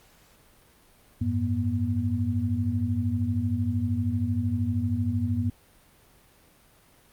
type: tone cluster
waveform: sine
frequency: 92.8 / 105.7 / 241.2 Hz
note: F#2 / G#2 / B3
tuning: +6 / +31 / -41 cents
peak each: -28 dBFS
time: 1.21-5.5 s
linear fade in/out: 5 ms
effects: pink hiss -58 dBFS RMS until 7.12 s + Opus 48 kbps